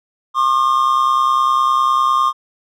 triangle tone pair together, 1074.1 / 1204 Hz, C6 / D6, +45 / +43 cents, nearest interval major second, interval 198 cents, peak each -13 dBFS, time 0.34-2.33 s, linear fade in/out 50 ms, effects none

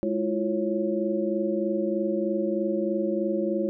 sine tone cluster, 209.3 / 330.9 / 354.1 / 549 Hz, G#3 / E4 / F4 / C#5, +14 / +7 / +24 / -17 cents, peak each -29 dBFS, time 0.03-3.69 s, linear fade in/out 0 ms, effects none

